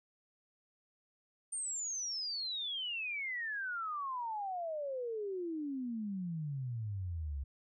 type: exponential sweep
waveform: sine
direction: down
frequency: 8990 to 66.2 Hz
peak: -36 dBFS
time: 1.52-7.44 s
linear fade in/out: 10 ms
effects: none